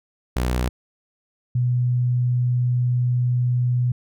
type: tone pair in turn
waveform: sawtooth / sine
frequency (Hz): 61.74 / 123.48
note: B1 / B2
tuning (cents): 0 / 0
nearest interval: octave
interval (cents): 1200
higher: second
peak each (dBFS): -16 / -17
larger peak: first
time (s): 0.36-0.69 / 1.55-3.92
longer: second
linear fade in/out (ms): 5
effects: none